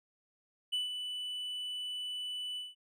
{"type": "tone with ADSR envelope", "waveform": "triangle", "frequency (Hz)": 2980, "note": "F#7", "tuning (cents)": 12, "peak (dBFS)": -28, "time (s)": [0.72, 2.75], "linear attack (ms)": 16, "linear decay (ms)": 150, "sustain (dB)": -7, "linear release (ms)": 180, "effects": []}